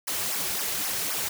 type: noise with flanger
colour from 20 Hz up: white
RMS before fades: -29 dBFS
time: 0.07-1.29 s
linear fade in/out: 10 ms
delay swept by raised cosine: 0.25 to 4.15 ms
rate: 3.8 Hz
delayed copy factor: -0.9
effects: none